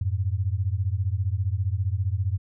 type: beating tone pair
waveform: sine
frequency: 89.5 / 104.5 Hz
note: F2 / G#2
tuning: +43 / +11 cents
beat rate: 15 Hz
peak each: -25 / -26 dBFS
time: 0.01-2.38 s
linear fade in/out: 5 ms
effects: none